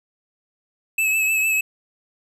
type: tone with vibrato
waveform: square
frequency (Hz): 2600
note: E7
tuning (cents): -24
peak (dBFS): -18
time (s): 0.98-1.61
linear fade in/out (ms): 5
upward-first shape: triangle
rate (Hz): 6.6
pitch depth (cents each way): 35
effects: none